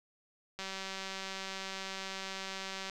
click train, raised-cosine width 0.2 ms, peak -23 dBFS, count 444, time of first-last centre 0.59-2.897 s, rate 192 Hz, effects none

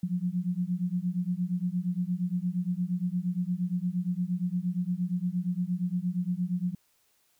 sine beating tone pair, 174.61 / 183.21 Hz, F3 / F#3, 0 / -17 cents, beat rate 8.6 Hz, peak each -30 dBFS, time 0.03-6.75 s, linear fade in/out 5 ms, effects white hiss -69 dBFS RMS until 7.39 s

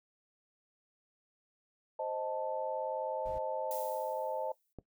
sine chord, A diminished, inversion first, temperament equal, 523.3 / 622.3 / 880 Hz, C5 / Eb5 / A5, 0 / 0 / 0 cents, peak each -38 dBFS, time 1.99-4.52 s, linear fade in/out 5 ms
brown noise, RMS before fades -48 dBFS, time 3.25-3.39 s, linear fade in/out 10 ms
violet noise with exponential decay, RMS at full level -42 dBFS, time 3.71-4.73 s, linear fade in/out 0 ms, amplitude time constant 220 ms
click, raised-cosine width 2 ms, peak -31 dBFS, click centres 4.787 s
effects noise-tail reverb RT60 0.1 s tail -18 dB re dry

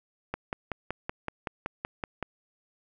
click train, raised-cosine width 0.5 ms, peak -16 dBFS, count 11, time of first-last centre 0.34-2.227 s, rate 5.3 Hz, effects none

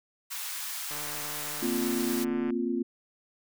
white high-pass noise, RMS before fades -36 dBFS, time 0.3-2.25 s, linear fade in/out 20 ms, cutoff 870 Hz, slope 24 dB/octave
click train, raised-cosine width 0.5 ms, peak -27 dBFS, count 237, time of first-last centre 0.91-2.505 s, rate 148 Hz
sine chord, Bb suspended second, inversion none, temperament equal, 233.1 / 261.6 / 349.2 Hz, Bb3 / C4 / F4, 0 / 0 / 0 cents, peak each -31 dBFS, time 1.62-2.83 s, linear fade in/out 10 ms
effects none

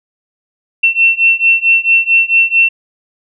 sine beating tone pair, 2700 / 2704.5 Hz, E7 / E7, +41 / +44 cents, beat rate 4.5 Hz, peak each -11 / -10 dBFS, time 0.83-2.69 s, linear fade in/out 10 ms, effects none

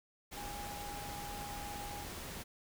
sine tone in noise, 819 Hz, G#5, 24 cents flat, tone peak -45 dBFS, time 0.36-2.05 s, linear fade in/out 20 ms, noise pink, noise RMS -45 dBFS, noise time 0.31-2.44 s, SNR -3 dB, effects none

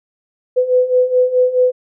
sine beating tone pair, 500 / 504.7 Hz, B4 / B4, +21 / +38 cents, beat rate 4.7 Hz, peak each -16 / -12 dBFS, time 0.56-1.72 s, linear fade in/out 20 ms, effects none

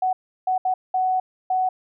sine tone bursts at uneven times, 745 Hz, F#5, 12 cents sharp, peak -18 dBFS, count 5, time 0.02-0.13 / 0.47-0.58 / 0.65-0.74 / 0.94-1.2 / 1.5-1.69 s, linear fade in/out 5 ms, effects none

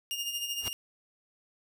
sawtooth tone with tremolo, 2829 Hz, F7, 22 cents sharp, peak -27 dBFS, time 0.11-0.73 s, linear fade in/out 0 ms, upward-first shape sine, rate 13 Hz, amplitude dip 55%
pink noise with exponential growth, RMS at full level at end -34 dBFS, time 0.57-0.68 s, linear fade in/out 0 ms, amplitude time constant 22 ms
effects none

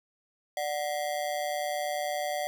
square ring-modulated tone, 665 Hz, E5, 15 cents sharp, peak -27 dBFS, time 0.57-2.47 s, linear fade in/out 0 ms, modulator 74.4 Hz, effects none

